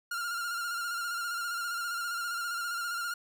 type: tone with vibrato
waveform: 45% pulse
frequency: 1400 Hz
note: F6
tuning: 4 cents sharp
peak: -32 dBFS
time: 0.11-3.14 s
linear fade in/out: 5 ms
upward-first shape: square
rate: 15 Hz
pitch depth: 34 cents each way
effects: none